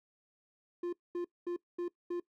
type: tone bursts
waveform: triangle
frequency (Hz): 350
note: F4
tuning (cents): +4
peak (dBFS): -31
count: 5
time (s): 0.83-2.2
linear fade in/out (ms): 5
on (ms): 98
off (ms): 220
effects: noise-tail reverb RT60 0.1 s tail -20 dB re dry